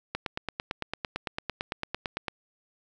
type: click train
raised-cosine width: 0.3 ms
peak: -14 dBFS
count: 20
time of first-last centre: 0.15-2.282 s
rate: 8.91 Hz
effects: none